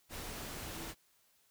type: tone in noise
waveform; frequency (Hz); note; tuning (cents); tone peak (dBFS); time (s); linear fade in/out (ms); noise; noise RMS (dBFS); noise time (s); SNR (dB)
sine; 329.6; E4; 0; -49; 0.72-0.93; 50; pink; -44; 0.09-0.95; -8
effects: white hiss -71 dBFS RMS until 1.5 s